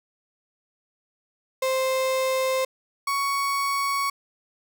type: tone pair in turn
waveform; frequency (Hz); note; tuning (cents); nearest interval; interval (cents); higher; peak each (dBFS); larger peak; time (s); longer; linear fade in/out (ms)
35% pulse; 523.3 / 1115.3; C5 / C#6; 0 / +10; octave + minor second; 1310; second; -20 / -21; first; 1.62-2.65 / 3.07-4.1; neither; 5
effects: none